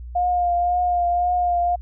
sine tone with vibrato, 708 Hz, F5, 23 cents sharp, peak -17 dBFS, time 0.15-1.76 s, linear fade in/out 10 ms, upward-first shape triangle, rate 1.9 Hz, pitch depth 28 cents each way, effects added 60 Hz sine -32 dBFS peak until 1.81 s

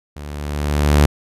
sawtooth tone with level ramp, 73.42 Hz, D2, in tune, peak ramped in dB -27 to -4 dBFS, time 0.16-1.06 s, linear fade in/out 5 ms, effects resampled to 32000 Hz

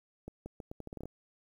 accelerating click train, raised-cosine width 2 ms, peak -29 dBFS, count 11, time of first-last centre 0.28-1.056 s, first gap 180 ms, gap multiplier 0.79, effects 10-bit

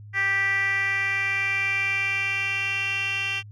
10% pulse tone with band-pass filter sweep, 392 Hz, G4, in tune, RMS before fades -25 dBFS, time 0.13-3.43 s, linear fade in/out 50 ms, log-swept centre 1900 to 2900 Hz, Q 6.1, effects added 104 Hz sine -40 dBFS peak until 3.51 s

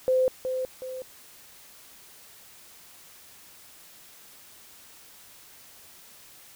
sine tone with echo, 515 Hz, C5, 28 cents flat, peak -19 dBFS, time 0.08-0.28 s, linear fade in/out 0 ms, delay 370 ms, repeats 2, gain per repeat -7 dB, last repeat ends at 1.02 s, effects white hiss -51 dBFS RMS until 6.55 s

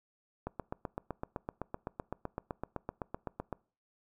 click train, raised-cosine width 1 ms, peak -22 dBFS, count 25, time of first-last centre 0.47-3.527 s, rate 7.85 Hz, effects noise-tail reverb RT60 0.4 s tail -24 dB re dry

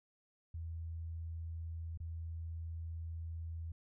sine tone with dropouts, 82.3 Hz, E2, 2 cents flat, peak -40 dBFS, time 0.54-3.72 s, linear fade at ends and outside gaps 5 ms, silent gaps 1.975-2.001 s, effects none

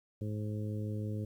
harmonic tone, 106 Hz, G#2, 36 cents sharp, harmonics 1 / 2 / 3 / 4 / 5, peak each -35 / -41 / -45 / -47 / -49 dBFS, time 0.21-1.25 s, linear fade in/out 5 ms, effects 11-bit

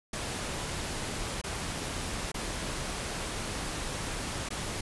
pink noise with dropouts, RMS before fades -35 dBFS, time 0.13-4.81 s, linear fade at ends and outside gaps 5 ms, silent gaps 1.415-1.438 / 2.319-2.342 / 4.489-4.504 s, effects resampled to 24000 Hz

